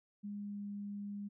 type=tone with pitch glide; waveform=sine; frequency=204.7 to 203.2 Hz; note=G#3 to G#3; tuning=-25 to -38 cents; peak=-40 dBFS; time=0.23-1.29 s; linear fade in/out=20 ms; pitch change=-13 cents; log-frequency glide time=0.33-0.65 s; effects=none